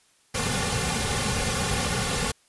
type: noise with comb filter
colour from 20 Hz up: pink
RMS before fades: -26 dBFS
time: 0.34-2.32 s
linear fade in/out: 10 ms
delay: 3.1 ms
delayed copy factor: -0.95
effects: white hiss -62 dBFS RMS until 2.48 s + resampled to 24000 Hz